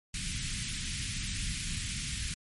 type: band-stop noise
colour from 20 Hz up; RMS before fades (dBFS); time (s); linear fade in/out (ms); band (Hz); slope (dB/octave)
pink; -35; 0.14-2.34; 2; 200 to 2000; 24
effects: MP3 48 kbps